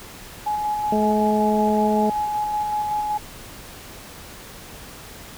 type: tone with tremolo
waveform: sine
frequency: 842 Hz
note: G#5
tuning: 24 cents sharp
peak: -20 dBFS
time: 0.46-3.18 s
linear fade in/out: 10 ms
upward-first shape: square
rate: 5.3 Hz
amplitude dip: 25%
type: harmonic tone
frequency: 213.5 Hz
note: G#3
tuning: 48 cents sharp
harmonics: 1 / 2 / 3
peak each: -20 / -23 / -25 dBFS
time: 0.92-2.1 s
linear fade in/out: 5 ms
effects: pink hiss -40 dBFS RMS until 5.37 s